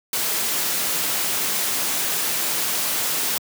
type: noise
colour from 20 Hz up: white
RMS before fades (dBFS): -23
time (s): 0.13-3.38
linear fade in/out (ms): 2
effects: high-pass 150 Hz 12 dB/octave